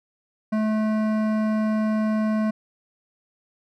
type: tone with hard clipping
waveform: sine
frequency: 216.3 Hz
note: A3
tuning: 29 cents flat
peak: -22 dBFS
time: 0.52-2.51 s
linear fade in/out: 10 ms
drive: 14 dB
effects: none